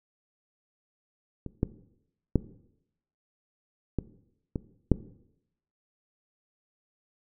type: clicks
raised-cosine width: 3 ms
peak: -23 / -11 / -8 / -14 / -17 / -6 dBFS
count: 6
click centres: 1.463 / 1.631 / 2.357 / 3.987 / 4.558 / 4.917 s
effects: noise-tail reverb RT60 0.8 s tail -17 dB re dry